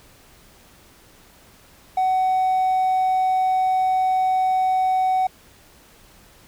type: tone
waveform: triangle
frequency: 750 Hz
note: F#5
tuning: 23 cents sharp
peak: -14 dBFS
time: 1.97-5.27 s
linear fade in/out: 5 ms
effects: tanh soft clip ceiling -11 dBFS + pink hiss -51 dBFS RMS until 6.47 s